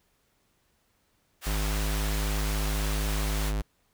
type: high-pass noise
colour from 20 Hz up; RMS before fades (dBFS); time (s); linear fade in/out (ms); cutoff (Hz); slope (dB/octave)
pink; -37; 1.41-3.53; 50; 950; 12
type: tone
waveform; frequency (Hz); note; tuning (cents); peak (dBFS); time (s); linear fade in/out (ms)
square; 51.91; G#1; 0; -27; 1.46-3.62; 10
effects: pink hiss -70 dBFS RMS until 3.93 s